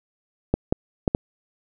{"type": "clicks", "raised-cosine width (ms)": 2, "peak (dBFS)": -5, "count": 4, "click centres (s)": [0.54, 0.725, 1.078, 1.149], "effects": []}